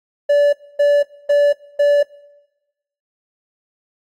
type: tone bursts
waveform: triangle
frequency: 578 Hz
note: D5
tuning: 28 cents flat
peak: -8 dBFS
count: 4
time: 0.29-2.03 s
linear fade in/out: 10 ms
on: 240 ms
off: 260 ms
effects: noise-tail reverb RT60 1.0 s tail -21 dB re dry + AAC 48 kbps